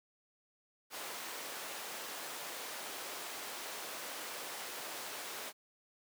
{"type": "high-pass noise", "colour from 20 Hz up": "pink", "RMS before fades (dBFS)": -44, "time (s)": [0.9, 5.53], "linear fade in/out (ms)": 50, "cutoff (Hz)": 500, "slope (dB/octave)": 12, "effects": []}